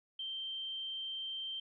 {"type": "tone", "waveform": "sine", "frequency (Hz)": 3136, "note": "G7", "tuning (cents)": 0, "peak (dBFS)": -38, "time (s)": [0.19, 1.6], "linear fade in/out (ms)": 5, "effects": []}